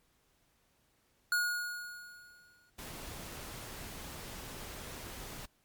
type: tone with exponential decay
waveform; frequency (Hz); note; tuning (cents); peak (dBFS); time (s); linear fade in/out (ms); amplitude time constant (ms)
square; 1443; F#6; -44; -27; 1.32-2.7; 2; 300
type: noise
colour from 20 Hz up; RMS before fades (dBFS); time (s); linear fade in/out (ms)
pink; -45; 2.78-5.46; 10
effects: pink hiss -72 dBFS RMS until 5.64 s + MP3 96 kbps